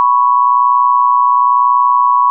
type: tone pair together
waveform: sine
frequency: 987.7 / 1108.7 Hz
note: B5 / C#6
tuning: 0 / 0 cents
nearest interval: major second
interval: 200 cents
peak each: -10 dBFS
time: 0-2.3 s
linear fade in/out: 0 ms
effects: none